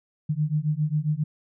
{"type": "beating tone pair", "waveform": "sine", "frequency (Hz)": [148.2, 155.6], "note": ["D3", "D#3"], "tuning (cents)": [16, 0], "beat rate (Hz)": 7.4, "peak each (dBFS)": -25, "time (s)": [0.29, 1.24], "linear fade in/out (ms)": 10, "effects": []}